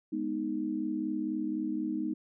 sine chord, G# minor, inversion none, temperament equal, 207.7 / 246.9 / 311.1 Hz, G#3 / B3 / D#4, 0 / 0 / 0 cents, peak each -37 / -36 / -32 dBFS, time 0.12-2.14 s, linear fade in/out 10 ms, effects none

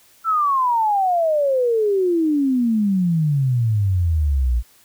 sine exponential sweep, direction down, 1352 to 56.5 Hz, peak -15 dBFS, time 0.24-4.63 s, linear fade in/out 50 ms, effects white hiss -53 dBFS RMS until 4.84 s

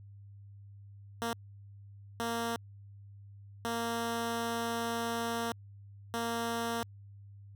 10% pulse tone bursts at uneven times, 231.9 Hz, A#3, 9 cents flat, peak -24 dBFS, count 4, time 1.22-1.33 / 2.2-2.56 / 3.65-5.52 / 6.14-6.83 s, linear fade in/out 0 ms, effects added 100 Hz sine -49 dBFS peak until 7.55 s

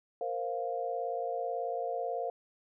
sine chord, Bb suspended second, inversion none, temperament just, 466.2 / 524.4 / 699.2 Hz, Bb4 / C5 / F5, 0 / +4 / +2 cents, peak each -37 / -37 / -35 dBFS, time 0.21-2.3 s, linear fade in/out 2 ms, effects none

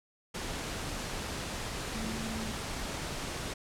sine tone in noise, 221.9 Hz, A3, 15 cents sharp, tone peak -38 dBFS, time 1.94-2.52 s, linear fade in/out 10 ms, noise pink, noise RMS -37 dBFS, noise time 0.34-3.54 s, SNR -4 dB, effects low-pass 9000 Hz 12 dB/octave

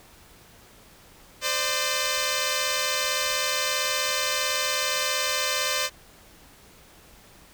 5% pulse tone pair together, 518.8 / 596 Hz, C5 / D5, -15 / +25 cents, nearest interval major second, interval 240 cents, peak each -15 dBFS, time 1.41-5.9 s, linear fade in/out 50 ms, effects pink hiss -52 dBFS RMS until 7.53 s

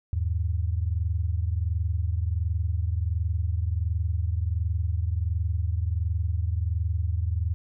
sine tone pair together, 79.41 / 100.8 Hz, D#2 / G2, +36 / +49 cents, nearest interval major third, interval 413 cents, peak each -25 / -28 dBFS, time 0.13-7.54 s, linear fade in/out 0 ms, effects none

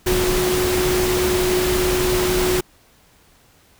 sine tone in noise, 364.9 Hz, F#4, 24 cents flat, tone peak -18 dBFS, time 0.06-2.61 s, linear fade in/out 10 ms, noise pink, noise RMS -22 dBFS, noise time 0.06-2.61 s, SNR +1 dB, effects pink hiss -54 dBFS RMS until 3.79 s

